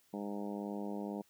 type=harmonic tone; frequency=102 Hz; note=G#2; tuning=31 cents flat; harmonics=2 / 3 / 4 / 5 / 6 / 7 / 8 / 9; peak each=-40 / -44 / -46 / -48 / -50 / -51 / -52 / -53 dBFS; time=0.13-1.22 s; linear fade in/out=10 ms; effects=white hiss -70 dBFS RMS until 1.29 s